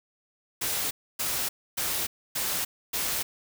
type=noise bursts; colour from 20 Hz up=white; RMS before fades=-29 dBFS; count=5; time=0.61-3.23 s; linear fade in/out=10 ms; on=300 ms; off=280 ms; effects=none